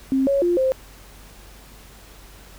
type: tone with pitch steps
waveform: sine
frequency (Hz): 266.7 / 555 / 349.6 / 524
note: C4 / C#5 / F4 / C5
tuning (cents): +33 / +2 / +2 / +2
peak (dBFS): -16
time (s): 0.12-0.72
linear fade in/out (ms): 0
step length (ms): 150
effects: added 48 Hz sine -45 dBFS peak until 2.58 s + pink hiss -47 dBFS RMS until 2.58 s